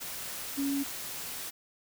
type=tone in noise; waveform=sine; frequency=278.4 Hz; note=C#4; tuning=8 cents sharp; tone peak=-28 dBFS; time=0.57-0.84 s; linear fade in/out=20 ms; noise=white; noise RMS=-39 dBFS; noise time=0-1.51 s; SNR=+8 dB; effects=none